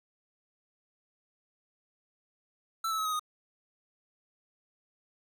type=tone with pitch steps; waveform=square; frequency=1329 / 1306.2 / 1283.7 / 1261.7 / 1240 Hz; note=E6 / E6 / E6 / D#6 / D#6; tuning=+14 / -16 / -46 / +24 / -6 cents; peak=-30 dBFS; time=2.84-3.195 s; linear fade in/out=5 ms; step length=71 ms; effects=none

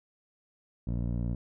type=tone with low-pass filter; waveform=15% pulse; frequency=58.9 Hz; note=A#1; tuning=19 cents sharp; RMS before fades=-31 dBFS; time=0.87-1.35 s; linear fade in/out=5 ms; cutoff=330 Hz; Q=0.61; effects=none

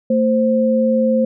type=tone pair together; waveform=sine; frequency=225.3 / 523.3 Hz; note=A3 / C5; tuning=+41 / 0 cents; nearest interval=octave + minor third; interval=1459 cents; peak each=-15 dBFS; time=0.1-1.25 s; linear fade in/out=5 ms; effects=none

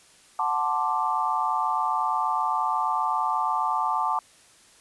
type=chord; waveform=sine; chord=D dominant seventh; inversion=first; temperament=equal; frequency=740 / 880 / 1046.5 / 1174.7 Hz; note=F#5 / A5 / C6 / D6; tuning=0 / 0 / 0 / 0 cents; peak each=-30 / -26 / -30 / -27 dBFS; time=0.39-4.19 s; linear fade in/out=2 ms; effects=white hiss -55 dBFS RMS until 4.8 s + resampled to 24000 Hz

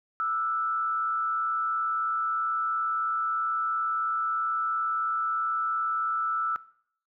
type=tone with frequency modulation; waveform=sine; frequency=1321 Hz; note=E6; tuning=3 cents sharp; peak=-25 dBFS; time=0.2-6.56 s; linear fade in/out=0 ms; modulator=119 Hz; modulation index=0.5; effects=noise-tail reverb RT60 0.6 s tail -19 dB re dry

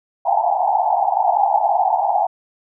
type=band-pass noise; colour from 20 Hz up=white; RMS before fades=-17 dBFS; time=0.25-2.27 s; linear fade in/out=10 ms; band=690 to 880 Hz; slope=96 dB/octave; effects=none

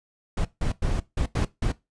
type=noise bursts at uneven times; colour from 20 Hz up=brown; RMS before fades=-24 dBFS; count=6; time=0.37-0.45 / 0.61-0.72 / 0.82-1 / 1.17-1.26 / 1.35-1.45 / 1.62-1.72 s; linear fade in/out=5 ms; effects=noise-tail reverb RT60 0.2 s tail -18 dB re dry + resampled to 22050 Hz

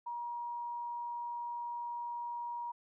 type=tone; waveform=sine; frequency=952 Hz; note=A#5; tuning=36 cents sharp; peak=-37 dBFS; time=0.06-2.72 s; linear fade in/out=10 ms; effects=none

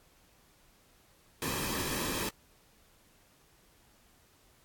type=noise with comb filter; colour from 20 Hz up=pink; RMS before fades=-34 dBFS; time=1.42-2.29 s; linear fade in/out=2 ms; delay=1.4 ms; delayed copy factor=-0.6; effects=pink hiss -64 dBFS RMS until 4.64 s + AAC 64 kbps

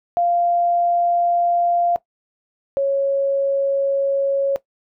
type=tone pair in turn; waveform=sine; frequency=695 / 551.6 Hz; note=F5 / C#5; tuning=-9 / -9 cents; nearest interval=major third; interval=400 cents; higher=first; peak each=-15 dBFS; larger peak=neither; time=0.17-1.96 / 2.77-4.56 s; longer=neither; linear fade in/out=0 ms; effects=noise-tail reverb RT60 0.1 s tail -17 dB re dry

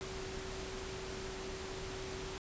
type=tone in noise; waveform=sine; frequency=380 Hz; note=F#4; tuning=46 cents sharp; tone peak=-45 dBFS; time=0.01-2.38 s; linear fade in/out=0 ms; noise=pink; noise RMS=-44 dBFS; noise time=0.01-2.38 s; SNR=-4 dB; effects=resampled to 16000 Hz

